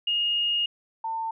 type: tone pair in turn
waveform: sine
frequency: 2853 / 898.6 Hz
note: F7 / A5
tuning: +36 / +36 cents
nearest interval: octave + minor sixth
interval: 2000 cents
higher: first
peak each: -22 / -27 dBFS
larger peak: first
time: 0.07-0.66 / 1.04-1.31 s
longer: first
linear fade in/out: 5 ms
effects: none